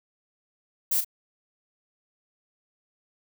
violet noise with echo, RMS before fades -24 dBFS, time 0.91-1.01 s, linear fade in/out 10 ms, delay 37 ms, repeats 1, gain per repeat -9 dB, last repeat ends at 1.047 s, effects none

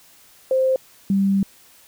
sine tone pair in turn, 523.3 / 196.02 Hz, C5 / G3, 0 / 0 cents, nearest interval octave + perfect fourth, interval 1700 cents, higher first, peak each -15 dBFS, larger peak neither, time 0.51-0.76 / 1.1-1.43 s, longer second, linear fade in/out 2 ms, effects white hiss -51 dBFS RMS until 1.87 s

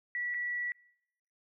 sine tone with dropouts, 1946 Hz, B6, 26 cents flat, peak -32 dBFS, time 0.15-0.72 s, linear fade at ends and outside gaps 1 ms, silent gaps 0.341-0.344 s, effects noise-tail reverb RT60 0.8 s tail -25 dB re dry

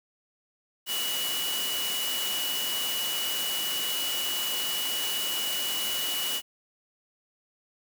sine tone in noise, 2936 Hz, F#7, 14 cents flat, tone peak -30 dBFS, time 0.86-6.42 s, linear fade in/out 50 ms, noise white, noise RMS -32 dBFS, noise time 0.86-6.42 s, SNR -1 dB, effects high-pass 200 Hz 12 dB/octave

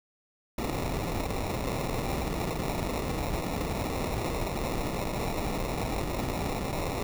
pink noise with sample-and-hold, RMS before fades -31 dBFS, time 0.58-7.03 s, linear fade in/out 2 ms, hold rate 1575 Hz, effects none

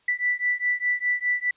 sine beating tone pair, 1970 / 1974.9 Hz, B6 / B6, -5 / -1 cents, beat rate 4.9 Hz, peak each -25 dBFS, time 0.08-1.51 s, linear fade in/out 5 ms, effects white hiss -64 dBFS RMS until 1.56 s + resampled to 8000 Hz

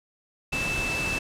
sine tone in noise, 2637 Hz, E7, in tune, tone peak -27 dBFS, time 0.52-1.19 s, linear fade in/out 10 ms, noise pink, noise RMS -31 dBFS, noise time 0.52-1.19 s, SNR +1 dB, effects low-pass 9000 Hz 12 dB/octave

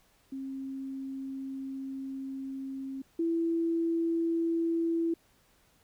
sine tone pair in turn, 268.5 / 332.4 Hz, C4 / E4, +45 / +15 cents, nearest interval major third, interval 370 cents, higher second, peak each -35 / -26 dBFS, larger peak second, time 0.32-3.02 / 3.19-5.14 s, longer first, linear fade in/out 5 ms, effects pink hiss -66 dBFS RMS until 5.83 s

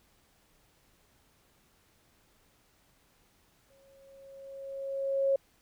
sine tone with exponential growth, 546 Hz, C#5, 26 cents flat, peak -22 dBFS, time 3.7-5.36 s, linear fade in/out 5 ms, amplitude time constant 360 ms, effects pink hiss -67 dBFS RMS until 5.61 s

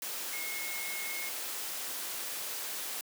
sine tone in noise, 2166 Hz, C#7, 41 cents flat, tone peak -39 dBFS, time 0.33-1.29 s, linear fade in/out 2 ms, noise white, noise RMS -38 dBFS, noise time 0.02-3.01 s, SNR -4 dB, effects high-pass 300 Hz 12 dB/octave

